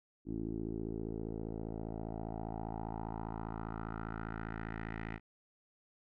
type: tone with low-pass filter sweep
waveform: 10% pulse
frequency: 55 Hz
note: A1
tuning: in tune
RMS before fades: -41 dBFS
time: 0.25-5.2 s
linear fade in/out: 50 ms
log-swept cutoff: 310 to 2100 Hz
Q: 3.3
effects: none